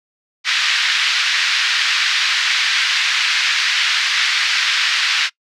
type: band-pass noise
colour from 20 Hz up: pink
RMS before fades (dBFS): -17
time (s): 0.44-5.3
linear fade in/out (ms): 50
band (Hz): 1600 to 4900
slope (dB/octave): 24
effects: noise-tail reverb RT60 0.1 s tail -22 dB re dry